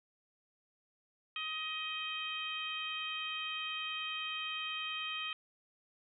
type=harmonic tone; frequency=629 Hz; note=D#5; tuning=19 cents sharp; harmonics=2 / 3 / 4 / 5 / 6; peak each=-44 / -48 / -41 / -40 / -52 dBFS; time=1.36-5.33 s; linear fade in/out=2 ms; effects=none